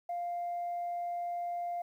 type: tone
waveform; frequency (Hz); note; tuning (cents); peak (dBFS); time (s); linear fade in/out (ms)
sine; 698.5; F5; 0; -32; 0.09-1.82; 5
effects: tanh soft clip ceiling -30 dBFS + 11-bit